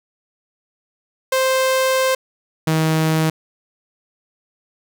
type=tone pair in turn; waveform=sawtooth; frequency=523.3 / 158.76 Hz; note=C5 / D#3; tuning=0 / +35 cents; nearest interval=octave + major sixth; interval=2065 cents; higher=first; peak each=-11 dBFS; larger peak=neither; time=1.32-2.15 / 2.67-3.3 s; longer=first; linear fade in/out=5 ms; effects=none